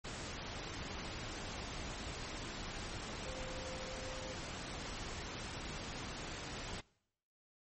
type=tone in noise; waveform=sine; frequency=519 Hz; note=C5; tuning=14 cents flat; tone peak=-48 dBFS; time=3.25-4.34 s; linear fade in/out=10 ms; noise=pink; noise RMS=-44 dBFS; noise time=0.04-6.81 s; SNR=-7 dB; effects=noise-tail reverb RT60 0.8 s tail -24 dB re dry + MP3 32 kbps